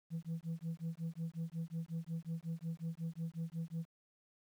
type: tone with tremolo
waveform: sine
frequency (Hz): 164.7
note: E3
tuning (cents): -1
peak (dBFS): -33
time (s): 0.1-3.86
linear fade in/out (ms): 50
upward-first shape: sine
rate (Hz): 5.5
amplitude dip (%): 100
effects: tanh soft clip ceiling -35 dBFS + 11-bit